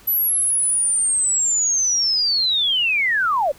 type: linear sweep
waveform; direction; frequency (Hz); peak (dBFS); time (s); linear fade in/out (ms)
sine; down; 11990 to 523; -16; 0.07-3.52; 10
effects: pink hiss -48 dBFS RMS until 3.58 s